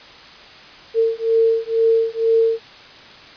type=beating tone pair; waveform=sine; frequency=452 / 454.1 Hz; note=A4 / A#4; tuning=+47 / -45 cents; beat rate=2.1 Hz; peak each=-17 dBFS; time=0.94-2.6 s; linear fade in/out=50 ms; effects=white hiss -41 dBFS RMS until 3.36 s + resampled to 11025 Hz